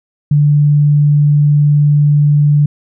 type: tone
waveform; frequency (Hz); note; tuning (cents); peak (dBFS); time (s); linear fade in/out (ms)
sine; 146.83; D3; 0; -6; 0.31-2.66; 5
effects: none